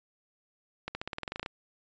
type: accelerating click train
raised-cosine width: 0.3 ms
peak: -19 dBFS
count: 13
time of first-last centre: 0.88-1.461 s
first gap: 70 ms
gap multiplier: 0.93
effects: resampled to 16000 Hz